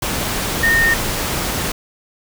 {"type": "tone in noise", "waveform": "sine", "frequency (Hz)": 1835, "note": "A#6", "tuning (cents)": -28, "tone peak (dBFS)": -12, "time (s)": [0.63, 0.94], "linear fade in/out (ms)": 5, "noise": "pink", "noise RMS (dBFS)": -21, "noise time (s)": [0.02, 1.72], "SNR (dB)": 6, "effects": []}